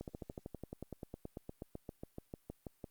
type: slowing click train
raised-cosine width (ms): 2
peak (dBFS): -30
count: 26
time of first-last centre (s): 0.01-2.842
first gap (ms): 68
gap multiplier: 1.04
effects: white hiss -74 dBFS RMS until 2.9 s + Opus 48 kbps